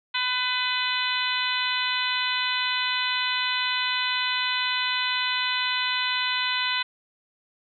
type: harmonic tone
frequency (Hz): 502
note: B4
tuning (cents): +28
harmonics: 2 / 3 / 4 / 5 / 6 / 7 / 8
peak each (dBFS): -31 / -31 / -31 / -31 / -31 / -31 / -31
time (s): 0.14-6.83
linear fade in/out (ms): 10
effects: none